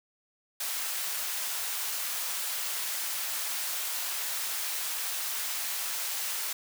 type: high-pass noise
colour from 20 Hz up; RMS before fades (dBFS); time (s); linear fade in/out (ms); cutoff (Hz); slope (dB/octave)
white; -33; 0.6-6.53; 5; 770; 12
effects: none